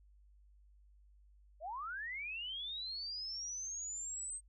sine linear sweep, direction up, 576 to 8370 Hz, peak -40 dBFS, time 1.6-4.41 s, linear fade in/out 50 ms, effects added 50 Hz sine -61 dBFS peak until 4.48 s

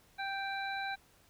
harmonic tone with a mistuned harmonic, 784 Hz, G5, in tune, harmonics 1 / 2 / 3 / 5, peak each -38 / -39 / -44 / -45 dBFS, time 0.18-0.96 s, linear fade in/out 20 ms, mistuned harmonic 5, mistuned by +19 cents, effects pink hiss -65 dBFS RMS until 1.29 s

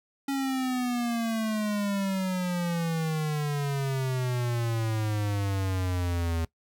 square exponential sweep, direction down, 277.2 to 81.6 Hz, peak -27 dBFS, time 0.28-6.45 s, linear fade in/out 5 ms, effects noise-tail reverb RT60 0.1 s tail -20 dB re dry

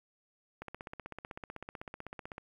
click train, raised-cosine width 0.5 ms, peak -27 dBFS, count 29, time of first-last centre 0.62-2.381 s, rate 15.9 Hz, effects 10-bit

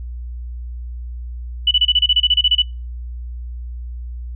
sine tone bursts, 2967 Hz, F#7, 4 cents sharp, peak -10 dBFS, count 14, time 1.67-2.621 s, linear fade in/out 5 ms, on 41 ms, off 29 ms, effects noise-tail reverb RT60 0.3 s tail -26 dB re dry + added 60 Hz sine -26 dBFS peak until 4.35 s

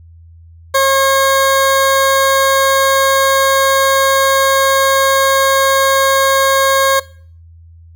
20% pulse tone, 541 Hz, C#5, 42 cents flat, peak -4 dBFS, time 0.74-7 s, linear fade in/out 10 ms, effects noise-tail reverb RT60 0.5 s tail -21 dB re dry + added 83 Hz sine -37 dBFS peak until 7.95 s

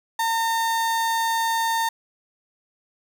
35% pulse tone, 910 Hz, A#5, 42 cents flat, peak -19 dBFS, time 0.19-1.89 s, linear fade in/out 5 ms, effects none

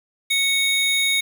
square tone pair together, 2217 / 3729 Hz, C#7 / A#7, 0 / 0 cents, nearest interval major sixth, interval 900 cents, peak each -21 dBFS, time 0.3-1.21 s, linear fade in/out 10 ms, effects 7-bit

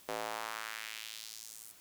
square tone with high-pass filter sweep, 55.2 Hz, A1, 6 cents sharp, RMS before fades -43 dBFS, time 0.08-1.72 s, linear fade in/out 10 ms, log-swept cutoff 500 to 10000 Hz, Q 1.5, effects white hiss -59 dBFS RMS until 1.8 s

